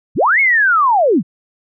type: linear two-way sweep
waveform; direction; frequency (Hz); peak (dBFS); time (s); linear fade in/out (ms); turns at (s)
sine; up then down; 49.28 to 2219 to 134.2; -9; 0.15-1.23; 50; 0.4
effects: none